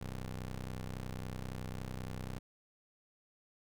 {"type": "ring-modulated tone", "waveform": "20% pulse", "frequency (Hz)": 63.7, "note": "C2", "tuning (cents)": -46, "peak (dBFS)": -32, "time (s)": [0.01, 2.39], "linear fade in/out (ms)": 5, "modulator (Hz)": 47.2, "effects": []}